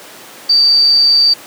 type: tone with amplitude modulation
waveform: sine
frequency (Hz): 4632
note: D8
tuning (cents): -25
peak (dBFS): -5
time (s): 0.49-1.34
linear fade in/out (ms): 10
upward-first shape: sine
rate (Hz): 145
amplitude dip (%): 30
effects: pink hiss -34 dBFS RMS until 1.46 s + high-pass 300 Hz 12 dB/octave